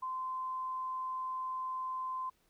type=tone; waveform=sine; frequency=1034 Hz; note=C6; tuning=21 cents flat; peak=-35 dBFS; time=0.02-2.3 s; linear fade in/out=10 ms; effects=pink hiss -73 dBFS RMS until 2.49 s